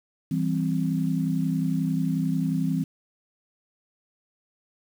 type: chord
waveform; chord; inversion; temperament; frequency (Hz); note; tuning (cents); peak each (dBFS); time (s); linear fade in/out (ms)
sine; C major; first; equal; 164.81 / 196 / 261.6; E3 / G3 / C4; 0 / 0 / 0; -25 / -29 / -27; 0.31-2.84; 5
effects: 8-bit